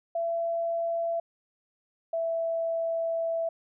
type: tone pair in turn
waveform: sine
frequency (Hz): 672 / 661.6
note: E5 / E5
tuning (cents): +33 / +6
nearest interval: unison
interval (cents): 27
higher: first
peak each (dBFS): -26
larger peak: neither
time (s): 0.15-1.2 / 2.13-3.49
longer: second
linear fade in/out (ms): 5
effects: none